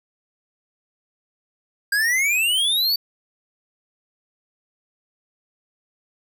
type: exponential sweep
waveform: square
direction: up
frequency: 1596 to 4620 Hz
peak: -18 dBFS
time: 1.92-2.96 s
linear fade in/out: 5 ms
effects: none